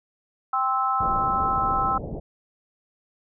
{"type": "harmonic tone", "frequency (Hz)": 261.8, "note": "C4", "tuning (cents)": 1, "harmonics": [3, 4, 5], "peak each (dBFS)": [-26, -27, -23], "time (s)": [0.53, 1.98], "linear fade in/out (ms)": 5}
{"type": "low-pass noise", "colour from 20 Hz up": "pink", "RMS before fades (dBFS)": -32, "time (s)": [1, 2.2], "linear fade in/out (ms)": 5, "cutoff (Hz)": 710, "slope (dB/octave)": 48}
{"effects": []}